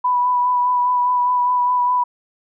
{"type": "tone with vibrato", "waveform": "sine", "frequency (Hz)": 987.8, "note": "B5", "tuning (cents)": 0, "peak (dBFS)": -14, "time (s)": [0.04, 2.04], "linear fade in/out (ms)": 10, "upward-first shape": "sine", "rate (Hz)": 4.9, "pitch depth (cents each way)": 18, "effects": []}